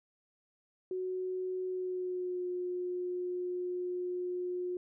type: tone with pitch glide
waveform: sine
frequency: 370 to 359.5 Hz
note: F#4 to F#4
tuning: 0 to -50 cents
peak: -33 dBFS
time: 0.91-4.77 s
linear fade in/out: 2 ms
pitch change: -50 cents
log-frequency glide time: 1.67-2.47 s
effects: none